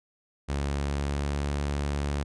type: tone with pitch glide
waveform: sawtooth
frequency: 70.5 to 71.69 Hz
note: C#2 to D2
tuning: +30 to -41 cents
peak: -23 dBFS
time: 0.48-2.24 s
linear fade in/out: 20 ms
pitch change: +29 cents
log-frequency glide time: 0.71-1.42 s
effects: resampled to 22050 Hz